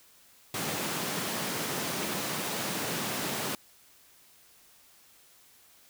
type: high-pass noise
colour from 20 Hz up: pink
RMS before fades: -33 dBFS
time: 0.54-3.55 s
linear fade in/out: 2 ms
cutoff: 140 Hz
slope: 24 dB/octave
effects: white hiss -59 dBFS RMS until 5.89 s

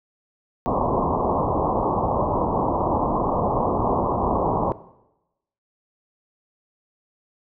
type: low-pass noise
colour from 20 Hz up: white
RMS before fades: -22 dBFS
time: 0.66-4.72 s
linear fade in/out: 0 ms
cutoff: 1100 Hz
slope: 96 dB/octave
effects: noise-tail reverb RT60 0.9 s tail -17 dB re dry

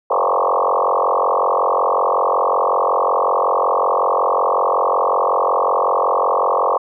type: tone with frequency modulation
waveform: sine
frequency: 814 Hz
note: G#5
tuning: 35 cents flat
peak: -13 dBFS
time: 0.1-6.78 s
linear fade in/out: 10 ms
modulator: 45.4 Hz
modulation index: 7.7
effects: none

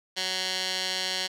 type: tone with band-pass filter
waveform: 15% pulse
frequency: 186.2 Hz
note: F#3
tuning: 11 cents sharp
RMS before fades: -30 dBFS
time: 0.16-1.28 s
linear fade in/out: 20 ms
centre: 4100 Hz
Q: 1.9
effects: none

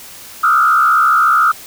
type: tone with frequency modulation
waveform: sine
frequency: 1318.5 Hz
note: E6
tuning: in tune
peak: -8 dBFS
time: 0.43-1.52 s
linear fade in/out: 10 ms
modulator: 67.1 Hz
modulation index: 1.5
effects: white hiss -35 dBFS RMS until 1.66 s

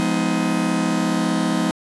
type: chord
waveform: 45% pulse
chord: F half-diminished seventh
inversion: none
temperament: just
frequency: 174.61 / 209.5 / 251.4 / 314.3 Hz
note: F3 / Ab3 / Cb4 / Eb4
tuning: 0 / +15 / +31 / +18 cents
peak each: -24 dBFS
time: 0-1.71 s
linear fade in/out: 0 ms
effects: resampled to 24000 Hz

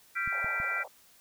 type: chord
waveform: sine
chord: G dominant seventh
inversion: third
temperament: equal with one note detuned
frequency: 1378.5 / 1568 / 1975.5 / 2349 Hz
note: F6 / G6 / B6 / D7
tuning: -23 / 0 / 0 / 0 cents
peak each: -33 / -37 / -34 / -35 dBFS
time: 0.15-0.84 s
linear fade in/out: 20 ms
type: clicks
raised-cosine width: 5 ms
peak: -31 dBFS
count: 3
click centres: 0.276 / 0.445 / 0.601 s
type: band-pass noise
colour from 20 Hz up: pink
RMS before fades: -45 dBFS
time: 0.32-0.88 s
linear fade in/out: 2 ms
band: 530 to 930 Hz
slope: 48 dB/octave
effects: white hiss -60 dBFS RMS until 1.2 s

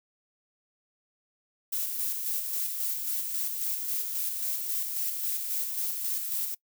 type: noise with tremolo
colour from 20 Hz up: violet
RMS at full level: -30 dBFS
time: 1.72-6.55 s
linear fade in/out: 10 ms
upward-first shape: square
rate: 3.7 Hz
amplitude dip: 35%
effects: noise-tail reverb RT60 0.1 s tail -22 dB re dry

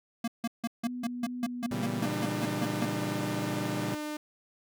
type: tone bursts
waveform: square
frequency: 232.4 Hz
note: A#3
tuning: 5 cents flat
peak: -29 dBFS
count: 14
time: 0.24-2.852 s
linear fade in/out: 5 ms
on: 38 ms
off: 160 ms
type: tone with vibrato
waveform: sine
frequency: 246.1 Hz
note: B3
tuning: 6 cents flat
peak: -34 dBFS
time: 0.84-2.01 s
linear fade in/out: 5 ms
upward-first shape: sine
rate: 2.4 Hz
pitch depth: 10 cents each way
type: chord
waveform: sawtooth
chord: A# diminished seventh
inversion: none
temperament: equal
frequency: 116.54 / 138.59 / 164.81 / 196 Hz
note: A#2 / C#3 / E3 / G3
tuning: 0 / 0 / 0 / 0 cents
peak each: -33 / -35 / -35 / -32 dBFS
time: 1.71-3.95 s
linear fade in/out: 5 ms
type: tone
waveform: sawtooth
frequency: 301.3 Hz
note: D4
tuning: 44 cents sharp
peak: -30 dBFS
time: 2.02-4.17 s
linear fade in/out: 5 ms
effects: none

